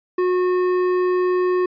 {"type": "tone with hard clipping", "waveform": "sine", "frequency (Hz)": 363.6, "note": "F#4", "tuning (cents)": -30, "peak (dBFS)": -18, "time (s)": [0.18, 1.66], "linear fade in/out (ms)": 5, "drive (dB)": 10, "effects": ["resampled to 11025 Hz"]}